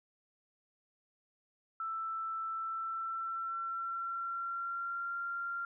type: tone with pitch glide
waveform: sine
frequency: 1326 to 1384.7 Hz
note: E6 to F6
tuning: +10 to -15 cents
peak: -35 dBFS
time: 1.8-5.65 s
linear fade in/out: 2 ms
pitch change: +75 cents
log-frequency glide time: 2.47-5.17 s
effects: none